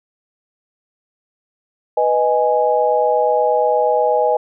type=chord; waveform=sine; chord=G# minor; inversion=first; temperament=equal; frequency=493.9 / 622.3 / 830.6 Hz; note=B4 / D#5 / G#5; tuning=0 / 0 / 0 cents; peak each=-17 dBFS; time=1.97-4.37 s; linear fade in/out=5 ms; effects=none